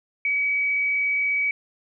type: tone with frequency modulation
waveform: sine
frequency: 2274 Hz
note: C#7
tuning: 44 cents sharp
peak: -20 dBFS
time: 0.25-1.51 s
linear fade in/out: 2 ms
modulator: 63.1 Hz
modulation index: 0.34
effects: none